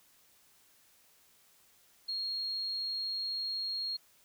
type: tone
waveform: sine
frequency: 4266 Hz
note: C8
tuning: 33 cents sharp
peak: -33 dBFS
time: 2.08-3.97 s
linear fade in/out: 10 ms
effects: white hiss -65 dBFS RMS until 4.24 s